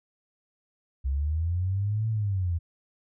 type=linear two-way sweep; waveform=sine; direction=up then down; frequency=64.7 to 112.3 to 82 Hz; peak=-24 dBFS; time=1.04-2.59 s; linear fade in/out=20 ms; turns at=2.09 s; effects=none